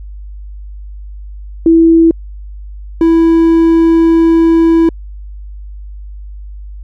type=tone pair in turn; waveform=sine / triangle; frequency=329.6 / 329.6 Hz; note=E4 / E4; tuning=0 / 0 cents; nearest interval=unison; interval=0 cents; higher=neither; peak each=-3 dBFS; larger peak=neither; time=1.66-2.11 / 3.01-4.89 s; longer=second; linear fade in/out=2 ms; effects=added 50 Hz sine -25 dBFS peak until 6.83 s